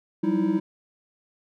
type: tone cluster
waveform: triangle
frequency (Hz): 178.7 / 194.3 / 314.5 / 332.8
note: F3 / G3 / D#4 / E4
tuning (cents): +40 / -15 / +19 / +17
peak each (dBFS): -30 / -24 / -22 / -24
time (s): 0.23-0.6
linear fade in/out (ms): 10
effects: none